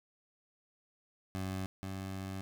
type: tone pair in turn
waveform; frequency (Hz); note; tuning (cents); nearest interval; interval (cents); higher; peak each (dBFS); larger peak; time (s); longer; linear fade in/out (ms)
20% pulse; 94.7 / 95.63; F#2 / G2; +41 / -42; unison; 17; second; -31 / -34; first; 1.35-1.66 / 1.83-2.41; second; 0
effects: none